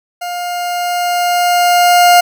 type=tone with level ramp; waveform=40% pulse; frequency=707 Hz; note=F5; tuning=21 cents sharp; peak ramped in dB=-19 to -3 dBFS; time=0.21-2.21 s; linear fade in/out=10 ms; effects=none